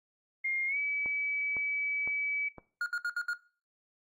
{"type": "tone with pitch glide", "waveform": "sine", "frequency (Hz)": [2123, 2289], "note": ["C7", "D7"], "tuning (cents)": [25, -45], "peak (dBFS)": -29, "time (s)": [0.44, 2.49], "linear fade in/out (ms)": 10, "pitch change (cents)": 130, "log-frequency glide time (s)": [0.67, 0.77]}
{"type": "click train", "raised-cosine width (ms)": 1, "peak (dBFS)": -30, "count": 4, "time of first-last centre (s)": [1.06, 2.583], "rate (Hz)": 1.97}
{"type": "tone bursts", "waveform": "triangle", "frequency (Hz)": 1428, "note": "F6", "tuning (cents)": 38, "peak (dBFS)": -27, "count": 5, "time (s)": [2.81, 3.334], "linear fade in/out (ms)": 2, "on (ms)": 52, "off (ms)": 66}
{"effects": ["noise-tail reverb RT60 0.4 s tail -19 dB re dry", "Opus 32 kbps"]}